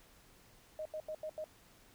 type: tone bursts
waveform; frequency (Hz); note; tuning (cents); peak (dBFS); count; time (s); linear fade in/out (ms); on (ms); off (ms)
sine; 621; D#5; -3; -38; 5; 0.79-1.442; 2; 64; 83
effects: pink hiss -63 dBFS RMS until 1.94 s